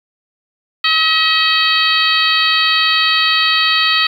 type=harmonic tone with a mistuned harmonic; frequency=639 Hz; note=D#5; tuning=46 cents sharp; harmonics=2 / 3 / 4 / 5 / 6 / 7; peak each=-18 / -18 / -18 / -18 / -18 / -18 dBFS; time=0.84-4.07 s; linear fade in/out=5 ms; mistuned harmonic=5; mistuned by=-19 cents; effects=7-bit